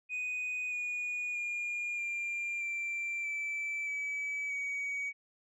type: tone with pitch steps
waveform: sine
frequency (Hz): 2489 / 2455 / 2421 / 2388 / 2355 / 2322 / 2290 / 2259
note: D#7 / D#7 / D#7 / D7 / D7 / D7 / D7 / C#7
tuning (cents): 0 / -24 / -48 / +28 / +4 / -20 / -44 / +32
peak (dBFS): -31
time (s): 0.09-5.13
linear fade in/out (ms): 50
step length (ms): 630
effects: tanh soft clip ceiling -32 dBFS